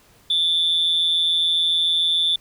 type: tone with amplitude modulation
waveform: sine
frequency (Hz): 3520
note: A7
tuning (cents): 0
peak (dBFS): -12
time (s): 0.3-2.36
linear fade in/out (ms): 5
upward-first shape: sine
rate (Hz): 167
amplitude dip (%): 70
effects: tanh soft clip ceiling -12 dBFS + pink hiss -54 dBFS RMS until 2.4 s